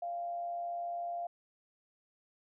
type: tone with frequency modulation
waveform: sine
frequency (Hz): 693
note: F5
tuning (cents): -14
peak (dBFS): -35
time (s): 0.02-1.27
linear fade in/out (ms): 5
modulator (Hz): 119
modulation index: 0.22
effects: none